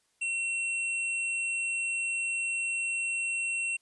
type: tone with hard clipping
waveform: sine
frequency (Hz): 2720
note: F7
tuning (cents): -46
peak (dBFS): -30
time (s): 0.21-3.77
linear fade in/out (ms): 10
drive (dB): 13
effects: white hiss -72 dBFS RMS until 3.81 s + resampled to 24000 Hz